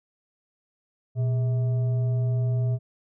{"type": "tone with frequency modulation", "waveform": "sine", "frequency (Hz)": 121.6, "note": "B2", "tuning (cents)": -26, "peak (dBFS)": -21, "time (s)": [1.15, 2.79], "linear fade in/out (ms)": 50, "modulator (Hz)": 528, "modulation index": 0.24, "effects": []}